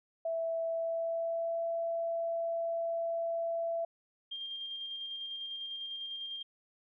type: tone with pitch glide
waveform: sine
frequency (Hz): 659.3 to 668.9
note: E5 to E5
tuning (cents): 0 to +25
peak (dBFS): -31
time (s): 0.25-3.85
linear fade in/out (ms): 5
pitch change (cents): +25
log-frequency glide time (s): 0.64-1.64
type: tone with tremolo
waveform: sine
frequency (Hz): 3200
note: G7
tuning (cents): +35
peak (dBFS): -37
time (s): 4.31-6.43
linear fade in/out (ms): 10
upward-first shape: square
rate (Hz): 10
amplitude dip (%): 25
effects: none